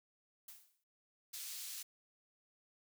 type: noise with exponential decay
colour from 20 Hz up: blue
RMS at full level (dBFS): -50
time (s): 0.48-0.84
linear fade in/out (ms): 5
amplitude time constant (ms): 78
type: high-pass noise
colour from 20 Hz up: pink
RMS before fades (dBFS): -46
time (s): 1.33-1.83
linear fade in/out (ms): 10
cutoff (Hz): 4300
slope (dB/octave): 12
effects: none